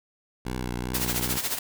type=tone with vibrato; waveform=10% pulse; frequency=61.74 Hz; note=B1; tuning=in tune; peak=-21 dBFS; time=0.45-1.38 s; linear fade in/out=10 ms; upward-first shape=triangle; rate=2.5 Hz; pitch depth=47 cents each way
type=noise with tremolo; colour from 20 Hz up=white; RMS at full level=-26 dBFS; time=0.94-1.59 s; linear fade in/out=5 ms; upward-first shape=sine; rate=14 Hz; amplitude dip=70%
effects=none